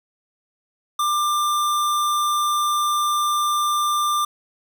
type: tone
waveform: square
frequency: 1190 Hz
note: D6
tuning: 22 cents sharp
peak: -19 dBFS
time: 0.99-4.25 s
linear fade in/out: 5 ms
effects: 9-bit